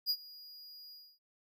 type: tone with ADSR envelope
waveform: square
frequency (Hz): 4877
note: D#8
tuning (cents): -35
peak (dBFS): -28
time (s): 0.06-1.19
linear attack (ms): 41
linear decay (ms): 59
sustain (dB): -22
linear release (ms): 270
effects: none